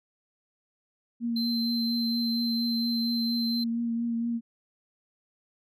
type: tone with vibrato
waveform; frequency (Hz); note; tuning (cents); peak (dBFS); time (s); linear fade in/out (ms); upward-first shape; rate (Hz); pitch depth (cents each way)
sine; 233.1; A#3; 0; -26; 1.2-4.41; 50; triangle; 4.3; 25
type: tone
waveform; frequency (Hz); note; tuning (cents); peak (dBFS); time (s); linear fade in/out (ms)
triangle; 4100; C8; -36; -29; 1.36-3.64; 5
effects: none